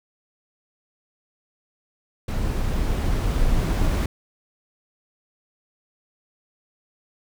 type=noise with level ramp; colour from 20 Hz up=brown; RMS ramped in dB=-24 to -19 dBFS; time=2.28-4.06 s; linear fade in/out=5 ms; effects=none